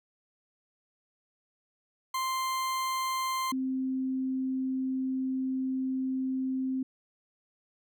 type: tone pair in turn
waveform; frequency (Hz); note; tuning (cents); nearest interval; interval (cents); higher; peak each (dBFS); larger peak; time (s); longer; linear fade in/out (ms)
40% pulse / sine; 1046.5 / 261.6; C6 / C4; 0 / 0; 2 octaves; 2400; first; -28; neither; 2.14-3.52 / 3.52-6.83; second; 5
effects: none